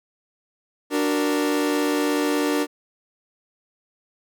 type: chord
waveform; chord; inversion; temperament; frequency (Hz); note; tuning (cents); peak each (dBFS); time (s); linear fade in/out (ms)
40% pulse; D augmented; none; equal; 293.7 / 370 / 466.2; D4 / F#4 / A#4; 0 / 0 / 0; -21 / -27 / -25; 0.9-2.67; 50
effects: none